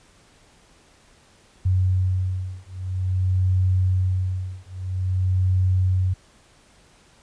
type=beating tone pair; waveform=sine; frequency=92.5 / 93 Hz; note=F#2 / F#2; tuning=0 / +9 cents; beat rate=0.5 Hz; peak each=-22 dBFS; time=1.65-6.14 s; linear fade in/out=10 ms; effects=pink hiss -55 dBFS RMS until 7.22 s + resampled to 22050 Hz